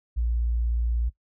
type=tone; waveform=sine; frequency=58.27 Hz; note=A#1; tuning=in tune; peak=-22 dBFS; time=0.16-1.1 s; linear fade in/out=20 ms; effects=noise-tail reverb RT60 0.1 s tail -18 dB re dry